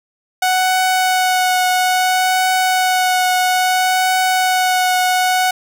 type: tone with vibrato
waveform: sawtooth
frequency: 740 Hz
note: F#5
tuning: in tune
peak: -9 dBFS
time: 0.42-5.51 s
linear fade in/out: 5 ms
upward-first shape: triangle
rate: 0.6 Hz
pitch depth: 14 cents each way
effects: none